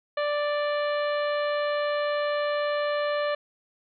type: harmonic tone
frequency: 587.3 Hz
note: D5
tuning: in tune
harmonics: 1 / 2 / 3 / 4 / 5 / 6 / 7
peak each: -25 / -32 / -34 / -41 / -41 / -45 / -44 dBFS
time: 0.17-3.35 s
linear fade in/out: 5 ms
effects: none